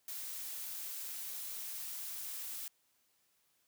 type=noise; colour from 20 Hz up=blue; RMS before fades=-43 dBFS; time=0.08-2.68 s; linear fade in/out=2 ms; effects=white hiss -75 dBFS RMS until 3.67 s + high-pass 60 Hz 12 dB/octave